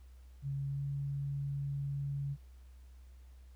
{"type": "tone with pitch glide", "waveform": "sine", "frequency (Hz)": [138.59, 140.28], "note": ["C#3", "C#3"], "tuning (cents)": [0, 21], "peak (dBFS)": -34, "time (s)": [0.42, 2.37], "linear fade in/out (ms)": 50, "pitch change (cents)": 21, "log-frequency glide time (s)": [0.68, 0.8], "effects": ["added 63 Hz sine -52 dBFS peak until 3.55 s", "pink hiss -71 dBFS RMS until 3.55 s"]}